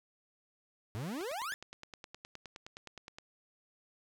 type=exponential sweep; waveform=40% pulse; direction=up; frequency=98 to 1803 Hz; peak=-36 dBFS; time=0.95-1.54 s; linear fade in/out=0 ms
type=click train; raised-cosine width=0.2 ms; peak=-29 dBFS; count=20; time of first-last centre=1.21-3.185 s; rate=9.62 Hz
effects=none